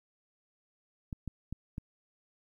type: clicks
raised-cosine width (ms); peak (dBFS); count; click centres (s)
5; -25; 4; 1.128 / 1.277 / 1.526 / 1.781
effects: 11-bit